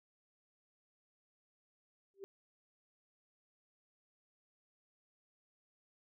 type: tone with exponential growth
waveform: sine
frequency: 392 Hz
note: G4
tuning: in tune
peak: -40 dBFS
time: 2.14-2.24 s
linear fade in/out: 0 ms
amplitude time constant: 21 ms
effects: none